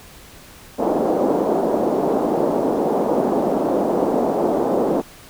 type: band-pass noise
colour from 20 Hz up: pink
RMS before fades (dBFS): -19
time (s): 0.78-5.02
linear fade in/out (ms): 20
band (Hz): 240 to 780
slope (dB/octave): 24
effects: pink hiss -43 dBFS RMS until 5.29 s